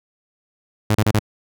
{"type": "tone bursts", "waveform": "sawtooth", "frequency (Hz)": 106.7, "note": "G#2", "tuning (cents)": 47, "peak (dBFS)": -10, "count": 4, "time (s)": [0.9, 1.193], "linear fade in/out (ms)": 5, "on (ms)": 50, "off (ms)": 31, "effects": []}